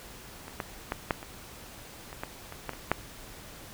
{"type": "clicks", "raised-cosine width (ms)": 0.5, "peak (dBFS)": [-26, -16, -14, -10, -25, -26, -18, -25, -17, -25, -8], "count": 11, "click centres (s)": [0.481, 0.602, 0.921, 1.108, 1.229, 2.129, 2.235, 2.524, 2.693, 2.734, 2.916], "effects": ["pink hiss -47 dBFS RMS until 3.73 s"]}